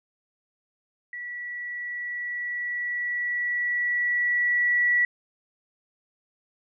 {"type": "tone with level ramp", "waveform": "sine", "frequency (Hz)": 1945, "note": "B6", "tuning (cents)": -27, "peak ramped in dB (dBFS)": [-33, -18], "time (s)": [1.13, 5.05], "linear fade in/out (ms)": 2, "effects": []}